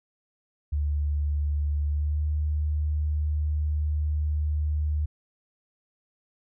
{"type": "tone with pitch glide", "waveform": "sine", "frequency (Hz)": [73.4, 75.42], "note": ["D2", "D2"], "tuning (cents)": [0, 47], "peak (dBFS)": -23, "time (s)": [0.72, 5.06], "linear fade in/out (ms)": 10, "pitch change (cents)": 47, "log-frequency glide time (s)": [1.89, 2.21], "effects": []}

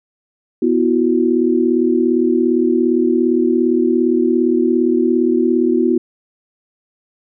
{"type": "chord", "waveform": "sine", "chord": "B suspended fourth", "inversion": "none", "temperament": "equal with one note detuned", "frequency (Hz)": [246.9, 329.6, 367], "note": ["B3", "E4", "F#4"], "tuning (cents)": [0, 0, -14], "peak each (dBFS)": -16, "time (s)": [0.62, 5.98], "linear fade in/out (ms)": 5, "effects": []}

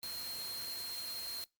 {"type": "tone in noise", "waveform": "sine", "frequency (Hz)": 4200, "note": "C8", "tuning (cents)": 6, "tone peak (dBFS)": -40, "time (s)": [0.03, 1.44], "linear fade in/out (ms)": 0, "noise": "white", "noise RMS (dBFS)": -45, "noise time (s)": [0.03, 1.44], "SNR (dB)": 2, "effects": ["noise-tail reverb RT60 0.2 s tail -22 dB re dry", "Opus 32 kbps"]}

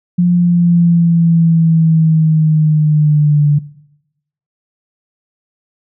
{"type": "linear sweep", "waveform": "sine", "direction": "down", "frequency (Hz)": [177, 145.8], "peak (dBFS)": -7, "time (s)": [0.18, 3.59], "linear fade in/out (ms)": 10, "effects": ["noise-tail reverb RT60 0.9 s tail -20 dB re dry"]}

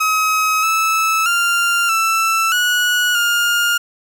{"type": "tone with pitch steps", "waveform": "30% pulse", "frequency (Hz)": [1273, 1307, 1393, 1329, 1462, 1414], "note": ["D#6", "E6", "F6", "E6", "F#6", "F6"], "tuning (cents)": [39, -15, -5, 14, -21, 21], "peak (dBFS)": -11, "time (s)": [0, 3.78], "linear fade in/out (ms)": 10, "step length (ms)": 630, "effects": []}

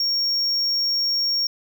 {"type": "tone", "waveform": "triangle", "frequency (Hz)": 5540, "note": "F8", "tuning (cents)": -15, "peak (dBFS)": -18, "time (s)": [0, 1.47], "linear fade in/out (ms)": 2, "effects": []}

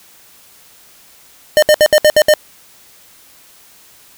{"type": "tone bursts", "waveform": "square", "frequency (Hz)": 607, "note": "D#5", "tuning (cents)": -43, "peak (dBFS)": -6, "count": 7, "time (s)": [1.57, 2.338], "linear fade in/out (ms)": 0, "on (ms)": 54, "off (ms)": 65, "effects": ["white hiss -45 dBFS RMS until 4.17 s"]}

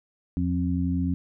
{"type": "tone cluster", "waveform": "sine", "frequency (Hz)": [83.2, 175.8, 265.9], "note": ["E2", "F3", "C4"], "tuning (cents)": [17, 12, 28], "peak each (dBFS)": -27, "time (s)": [0.37, 1.14], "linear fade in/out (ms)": 0, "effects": []}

